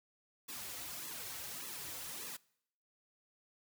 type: noise with flanger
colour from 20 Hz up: white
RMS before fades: -45 dBFS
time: 0.48-2.37 s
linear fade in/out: 10 ms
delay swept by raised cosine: 1.3 to 5 ms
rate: 1.7 Hz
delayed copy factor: -1
effects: noise-tail reverb RT60 0.7 s tail -23 dB re dry